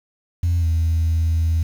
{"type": "tone with pitch glide", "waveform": "sine", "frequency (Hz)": [85.9, 81.74], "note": ["F2", "E2"], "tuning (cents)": [-28, -14], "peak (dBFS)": -14, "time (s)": [0.43, 1.63], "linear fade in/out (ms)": 5, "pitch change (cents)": -86, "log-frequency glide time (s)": [0.59, 0.66], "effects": ["tanh soft clip ceiling -13 dBFS", "7-bit"]}